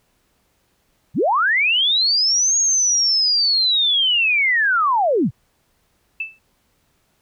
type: linear two-way sweep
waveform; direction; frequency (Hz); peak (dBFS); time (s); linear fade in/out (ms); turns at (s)
sine; up then down; 84.9 to 6645 to 85.4; -14; 1.14-5.31; 50; 2.57
type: tone with exponential decay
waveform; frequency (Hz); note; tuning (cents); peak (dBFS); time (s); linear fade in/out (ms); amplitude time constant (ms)
sine; 2637; E7; 0; -19; 6.2-6.39; 5; 41
effects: pink hiss -64 dBFS RMS until 7.21 s